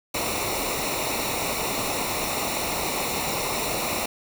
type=noise with comb filter; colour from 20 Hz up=pink; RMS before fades=-27 dBFS; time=0.14-4.06 s; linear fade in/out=5 ms; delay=0.62 ms; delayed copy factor=-0.75; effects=none